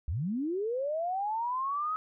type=linear sweep; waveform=sine; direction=up; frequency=61.74 to 1283 Hz; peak=-29 dBFS; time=0.08-1.96 s; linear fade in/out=0 ms; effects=none